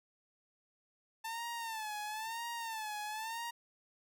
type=tone with vibrato; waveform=sawtooth; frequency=888 Hz; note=A5; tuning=16 cents sharp; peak=-35 dBFS; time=1.24-3.51 s; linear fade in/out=10 ms; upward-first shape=sine; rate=1 Hz; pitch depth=100 cents each way; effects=none